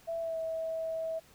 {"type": "tone with pitch glide", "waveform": "sine", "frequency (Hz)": [664, 648.5], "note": ["E5", "E5"], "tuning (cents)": [12, -28], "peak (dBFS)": -32, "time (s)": [0.07, 1.2], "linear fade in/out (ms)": 20, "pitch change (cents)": -40, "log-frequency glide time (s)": [0.2, 0.37], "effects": ["pink hiss -60 dBFS RMS until 1.34 s"]}